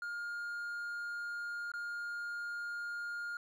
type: tone with dropouts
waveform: triangle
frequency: 1415 Hz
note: F6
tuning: 22 cents sharp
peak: -36 dBFS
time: 0.02-3.37 s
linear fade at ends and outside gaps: 2 ms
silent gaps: 1.718-1.737 s
effects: none